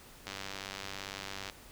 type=click train; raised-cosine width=0.2 ms; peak=-22 dBFS; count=121; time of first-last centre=0.27-1.498 s; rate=97.7 Hz; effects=pink hiss -54 dBFS RMS until 1.71 s